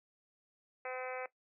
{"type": "harmonic tone", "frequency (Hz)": 255.6, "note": "C4", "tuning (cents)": -40, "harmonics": [2, 3, 4, 5, 6, 7, 8, 9, 10], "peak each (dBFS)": [-42, -45, -52, -49, -50, -54, -48, -50, -54], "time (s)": [0.85, 1.26], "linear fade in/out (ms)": 2, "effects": ["noise-tail reverb RT60 0.1 s tail -17 dB re dry"]}